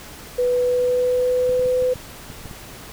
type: tone with pitch glide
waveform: sine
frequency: 493.9 to 504.6 Hz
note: B4 to B4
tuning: 0 to +37 cents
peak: -16 dBFS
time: 0.38-1.94 s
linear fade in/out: 10 ms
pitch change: +37 cents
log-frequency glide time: 0.6-1.8 s
type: clicks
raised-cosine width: 5 ms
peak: -23 dBFS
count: 8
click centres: 1.494 / 1.595 / 1.659 / 1.823 / 1.958 / 2.302 / 2.457 / 2.512 s
effects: pink hiss -39 dBFS RMS until 2.92 s